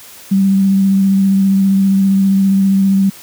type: tone with vibrato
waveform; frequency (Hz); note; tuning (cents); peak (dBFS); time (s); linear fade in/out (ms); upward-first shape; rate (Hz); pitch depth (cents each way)
sine; 194.4; G3; -14; -8; 0.31-3.1; 10; sine; 15; 16
effects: white hiss -37 dBFS RMS until 3.22 s + high-pass 60 Hz 12 dB/octave